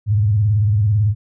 sine tone with vibrato, 104.6 Hz, G#2, 13 cents sharp, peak -12 dBFS, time 0.06-1.15 s, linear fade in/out 50 ms, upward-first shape square, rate 18 Hz, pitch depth 95 cents each way, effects none

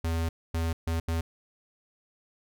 square tone bursts at uneven times, 82.41 Hz, E2, in tune, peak -27 dBFS, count 4, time 0.04-0.29 / 0.54-0.73 / 0.87-1 / 1.08-1.21 s, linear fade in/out 5 ms, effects none

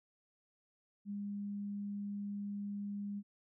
sine tone, 202.9 Hz, G#3, 40 cents flat, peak -38 dBFS, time 1.05-3.23 s, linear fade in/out 50 ms, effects none

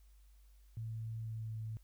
sine tone with pitch glide, 112.2 to 110.59 Hz, A2 to A2, +34 to +9 cents, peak -39 dBFS, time 0.77-1.77 s, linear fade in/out 0 ms, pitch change -25 cents, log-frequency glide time 1.17-1.57 s, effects added 50 Hz sine -59 dBFS peak until 1.83 s + white hiss -75 dBFS RMS until 1.83 s

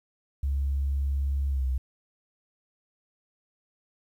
sine tone with pitch glide, 69.3 to 64.66 Hz, C#2 to C2, 0 to -20 cents, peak -23 dBFS, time 0.43-1.78 s, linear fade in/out 5 ms, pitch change -120 cents, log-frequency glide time 1.5-1.65 s, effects tanh soft clip ceiling -20 dBFS + 10-bit

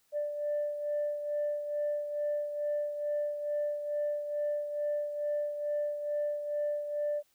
sine beating tone pair, 589 / 591.3 Hz, D5 / D5, +5 / +12 cents, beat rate 2.3 Hz, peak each -30 / -38 dBFS, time 0.12-7.23 s, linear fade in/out 50 ms, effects tanh soft clip ceiling -25 dBFS + white hiss -71 dBFS RMS until 7.34 s

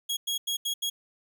sawtooth tone bursts at uneven times, 3309 Hz, G#7, 7 cents flat, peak -24 dBFS, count 5, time 0.09-0.17 / 0.27-0.38 / 0.47-0.57 / 0.65-0.74 / 0.82-0.9 s, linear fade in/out 10 ms, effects none

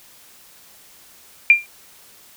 sine tone with exponential decay, 2386 Hz, D7, 27 cents sharp, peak -3 dBFS, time 1.5-1.66 s, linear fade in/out 1 ms, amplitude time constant 33 ms, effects white hiss -48 dBFS RMS until 2.36 s

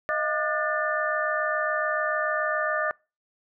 sine tone cluster, 620 / 687 / 1206 / 1459 / 1774 Hz, D#5 / F5 / D6 / F#6 / A6, -6 / -29 / +46 / -25 / +14 cents, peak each -28 / -37 / -29 / -33 / -29 dBFS, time 0.09-2.91 s, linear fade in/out 0 ms, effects noise-tail reverb RT60 0.3 s tail -25 dB re dry

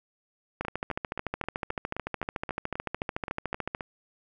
two click trains, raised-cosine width 0.5 ms, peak -19 / -15 dBFS, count 13 / 44, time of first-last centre 0.65-3.808 / 0.61-3.749 s, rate 3.8 / 13.7 Hz, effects none

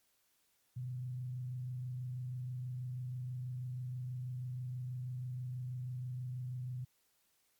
sine tone with frequency modulation, 125.7 Hz, B2, 31 cents sharp, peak -38 dBFS, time 0.76-6.85 s, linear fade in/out 10 ms, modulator 26.2 Hz, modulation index 0.25, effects white hiss -75 dBFS RMS until 7.59 s + MP3 96 kbps

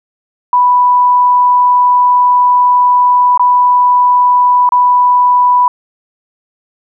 sine tone with dropouts, 987.8 Hz, B5, in tune, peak -5 dBFS, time 0.53-5.68 s, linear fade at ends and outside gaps 2 ms, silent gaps 3.376-3.395 / 4.691-4.721 s, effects none

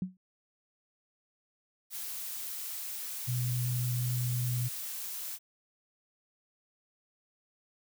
sine tone with exponential decay, 185 Hz, F#3, in tune, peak -27 dBFS, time 0.02-0.17 s, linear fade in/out 2 ms, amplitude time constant 31 ms
blue noise, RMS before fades -39 dBFS, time 1.9-5.39 s, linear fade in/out 50 ms
sine tone with pitch glide, 123.5 to 122.79 Hz, B2 to B2, 0 to -10 cents, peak -29 dBFS, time 3.27-4.69 s, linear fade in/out 20 ms, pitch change -10 cents, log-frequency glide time 4.11-4.49 s
effects none

